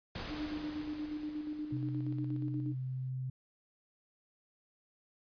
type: noise with exponential decay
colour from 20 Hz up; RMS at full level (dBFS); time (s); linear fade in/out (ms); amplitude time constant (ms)
pink; -40; 0.15-3.1; 5; 640
type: tone with tremolo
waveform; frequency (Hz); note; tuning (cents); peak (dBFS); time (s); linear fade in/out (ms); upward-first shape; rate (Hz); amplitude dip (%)
sine; 302; D4; +48; -35; 0.28-2.75; 50; square; 8.4; 45
type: tone with pitch glide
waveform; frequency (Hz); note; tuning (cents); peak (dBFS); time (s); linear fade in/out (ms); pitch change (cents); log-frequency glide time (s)
sine; 128.5 to 129.54; C3 to C3; -31 to -17; -35; 1.72-3.3; 5; +14; 2.08-2.98
effects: resampled to 11025 Hz